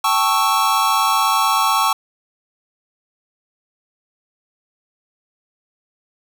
square chord, A dominant seventh, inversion third, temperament equal, 784 / 880 / 1108.7 / 1318.5 Hz, G5 / A5 / C#6 / E6, 0 / 0 / 0 / 0 cents, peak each -24 / -21 / -18 / -22 dBFS, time 0.04-1.93 s, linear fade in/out 5 ms, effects none

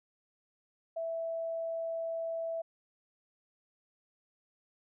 sine tone, 659.3 Hz, E5, in tune, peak -33 dBFS, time 0.96-2.62 s, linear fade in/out 10 ms, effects none

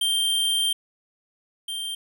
square tone pair in turn, 3163 / 3163 Hz, G7 / G7, +15 / +15 cents, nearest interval unison, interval 0 cents, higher neither, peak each -21 / -29 dBFS, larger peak first, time 0.01-0.73 / 1.68-1.95 s, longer first, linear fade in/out 5 ms, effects none

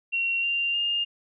sine tone with pitch steps, 2740 / 2780 / 2820 Hz, F7 / F7 / F7, -34 / -9 / +16 cents, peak -23 dBFS, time 0.12-1.05 s, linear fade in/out 20 ms, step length 310 ms, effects none

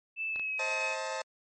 sine tone with pitch glide, 2637 to 2544 Hz, E7 to D#7, 0 to +38 cents, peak -31 dBFS, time 0.16-0.96 s, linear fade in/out 50 ms, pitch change -62 cents, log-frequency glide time 0.27-0.55 s
clicks, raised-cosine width 0.3 ms, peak -28 dBFS, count 2, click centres 0.36 / 0.396 s
sawtooth chord, A diminished, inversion first, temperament just, 528 / 633.6 / 880 Hz, C5 / Eb5 / A5, +16 / +31 / 0 cents, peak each -34 dBFS, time 0.59-1.22 s, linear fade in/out 5 ms
effects MP3 32 kbps

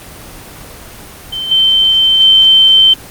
sine tone with level steps, 3101 Hz, G7, 19 cents flat, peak -16 / -6 / -3 dBFS, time 1.32-2.94 s, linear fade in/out 10 ms, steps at 1.51 / 2.2 s, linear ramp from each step 5 ms, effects pink hiss -32 dBFS RMS until 3.1 s + Opus 24 kbps

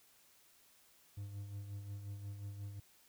triangle tone with tremolo, 100.9 Hz, G#2, 49 cents flat, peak -39 dBFS, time 1.17-2.8 s, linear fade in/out 5 ms, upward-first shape sine, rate 5.6 Hz, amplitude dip 50%, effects white hiss -67 dBFS RMS until 3.08 s

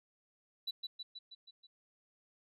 sine tone with echo, 3955 Hz, B7, 2 cents sharp, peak -33 dBFS, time 0.67-0.71 s, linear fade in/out 10 ms, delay 160 ms, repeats 6, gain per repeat -4 dB, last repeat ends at 1.67 s, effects tanh soft clip ceiling -34 dBFS

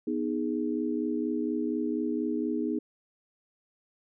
sine chord, G# minor, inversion first, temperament equal, 246.9 / 311.1 / 415.3 Hz, B3 / D#4 / G#4, 0 / 0 / 0 cents, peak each -31 / -30 / -34 dBFS, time 0.07-2.79 s, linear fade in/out 5 ms, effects none

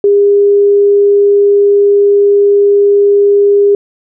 sine tone, 404.9 Hz, G#4, 44 cents flat, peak -4 dBFS, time 0.04-3.75 s, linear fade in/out 2 ms, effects none

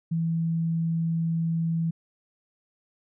sine tone, 164.81 Hz, E3, in tune, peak -23 dBFS, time 0.11-1.91 s, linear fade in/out 10 ms, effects none

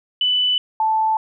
sine tone pair in turn, 2988 / 877.6 Hz, F#7 / A5, +16 / -5 cents, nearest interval octave + major sixth, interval 2121 cents, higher first, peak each -15 dBFS, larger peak neither, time 0.21-0.58 / 0.8-1.17 s, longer neither, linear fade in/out 2 ms, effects none

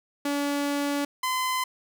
sawtooth tone pair in turn, 285.8 / 1024.1 Hz, D4 / C6, -47 / -37 cents, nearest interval octave + minor seventh, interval 2210 cents, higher second, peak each -21 dBFS, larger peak neither, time 0.25-1.05 / 1.23-1.64 s, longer first, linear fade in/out 5 ms, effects none

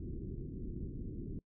pink low-pass noise, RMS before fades -42 dBFS, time 0-1.39 s, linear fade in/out 2 ms, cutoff 380 Hz, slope 48 dB/octave, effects noise-tail reverb RT60 0.1 s tail -24 dB re dry

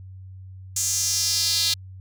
square tone with high-pass filter sweep, 185 Hz, F#3, in tune, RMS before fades -23 dBFS, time 0.76-1.74 s, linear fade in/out 5 ms, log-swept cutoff 6900 to 4100 Hz, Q 3.7, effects added 94 Hz sine -38 dBFS peak until 2 s

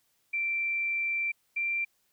sine tone pair in turn, 2349 / 2361 Hz, D7 / D7, 0 / +9 cents, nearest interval unison, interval 9 cents, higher second, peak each -27 dBFS, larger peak neither, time 0.33-1.32 / 1.56-1.85 s, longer first, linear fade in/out 10 ms, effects white hiss -72 dBFS RMS until 2.12 s

